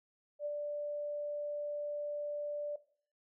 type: tone with ADSR envelope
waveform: sine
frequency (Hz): 587.3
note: D5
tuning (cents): 0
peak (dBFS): -33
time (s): 0.39-2.76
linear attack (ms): 66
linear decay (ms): 33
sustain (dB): -2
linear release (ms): 5
effects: noise-tail reverb RT60 0.5 s tail -17 dB re dry